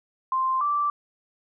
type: tone pair in turn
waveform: sine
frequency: 1046.5 / 1168.6 Hz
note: C6 / D6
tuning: 0 / -9 cents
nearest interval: major second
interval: 191 cents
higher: second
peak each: -21 dBFS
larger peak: neither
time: 0.32-0.61 / 0.61-0.9 s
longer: neither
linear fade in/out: 2 ms
effects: none